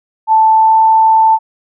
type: tone with pitch glide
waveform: sine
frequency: 880 to 885.6 Hz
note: A5 to A5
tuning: 0 to +11 cents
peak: -5 dBFS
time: 0.27-1.39 s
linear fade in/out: 50 ms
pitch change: +11 cents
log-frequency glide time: 0.52-0.77 s
effects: none